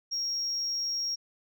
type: tone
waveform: sine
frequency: 5588 Hz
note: F8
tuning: in tune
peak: -27 dBFS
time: 0.11-1.16 s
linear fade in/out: 20 ms
effects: tanh soft clip ceiling -26 dBFS